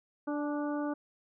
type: harmonic tone with a mistuned harmonic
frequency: 293.7 Hz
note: D4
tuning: in tune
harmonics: 1 / 2 / 3 / 4 / 5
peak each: -32 / -38 / -42 / -44 / -46 dBFS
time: 0.27-0.94 s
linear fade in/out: 10 ms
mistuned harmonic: 3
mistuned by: -27 cents
effects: none